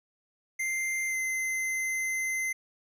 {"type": "tone with pitch glide", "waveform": "square", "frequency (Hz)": [2091, 2066], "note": ["C7", "C7"], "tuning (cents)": [-2, -22], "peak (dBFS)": -29, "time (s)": [0.59, 2.53], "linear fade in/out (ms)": 10, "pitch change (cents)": -20, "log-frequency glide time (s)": [1.07, 1.16], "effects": ["resampled to 32000 Hz"]}